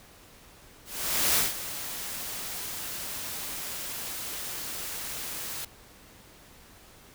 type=noise with ADSR envelope; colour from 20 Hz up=white; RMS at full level=-23 dBFS; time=0.85-5.65 s; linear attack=510 ms; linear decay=170 ms; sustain=-13 dB; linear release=5 ms; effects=pink hiss -53 dBFS RMS until 7.14 s